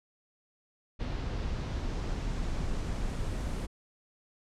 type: noise with low-pass filter sweep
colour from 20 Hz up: brown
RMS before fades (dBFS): -33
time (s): 0.99-3.67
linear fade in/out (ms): 20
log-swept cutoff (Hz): 4500 to 10000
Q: 1.2
effects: none